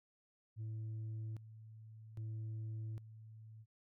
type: tone with tremolo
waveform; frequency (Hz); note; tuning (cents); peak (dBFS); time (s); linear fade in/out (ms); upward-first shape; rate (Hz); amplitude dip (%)
sine; 110; A2; 0; -38; 0.56-3.66; 50; square; 0.62; 80
effects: tanh soft clip ceiling -40 dBFS